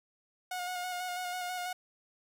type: tone with vibrato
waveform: sawtooth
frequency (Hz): 723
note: F#5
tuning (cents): -40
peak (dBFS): -31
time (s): 0.51-1.73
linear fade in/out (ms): 5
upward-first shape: square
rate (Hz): 6.1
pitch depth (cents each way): 21
effects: none